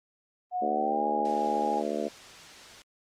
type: tone with pitch glide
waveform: sine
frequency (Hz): 728 to 821.9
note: F#5 to G#5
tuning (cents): -28 to -18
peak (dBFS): -27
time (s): 0.51-1.83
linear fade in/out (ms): 50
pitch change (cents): +210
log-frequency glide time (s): 0.66-1.06
type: harmonic tone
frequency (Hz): 74.1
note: D2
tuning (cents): +16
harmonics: 3 / 4 / 5 / 6 / 7 / 8 / 9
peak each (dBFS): -36 / -36 / -36 / -36 / -36 / -36 / -36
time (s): 0.61-2.09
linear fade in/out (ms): 20
type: noise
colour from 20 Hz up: white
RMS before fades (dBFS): -47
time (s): 1.25-2.82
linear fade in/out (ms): 0
effects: low-pass 6000 Hz 12 dB/octave + Opus 32 kbps